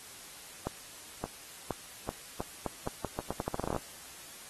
accelerating click train, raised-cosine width 1 ms, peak -19 dBFS, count 20, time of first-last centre 0.67-3.764 s, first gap 570 ms, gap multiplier 0.82, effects white hiss -49 dBFS RMS until 4.49 s + AAC 32 kbps

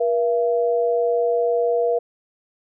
sine tone pair together, 478 / 676 Hz, A#4 / E5, +43 / +43 cents, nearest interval tritone, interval 600 cents, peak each -18 / -22 dBFS, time 0-1.99 s, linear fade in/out 10 ms, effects none

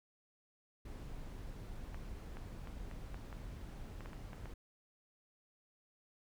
brown noise, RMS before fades -47 dBFS, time 0.85-4.54 s, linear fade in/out 5 ms
clicks, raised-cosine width 0.5 ms, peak -35 dBFS, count 11, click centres 1.945 / 2.37 / 2.673 / 2.913 / 3.144 / 3.328 / 4.007 / 4.059 / 4.132 / 4.332 / 4.457 s
effects none

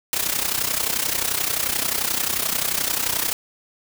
white noise with amplitude modulation, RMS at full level -20 dBFS, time 0.13-3.33 s, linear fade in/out 0 ms, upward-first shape sine, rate 31.4 Hz, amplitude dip 75%, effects none

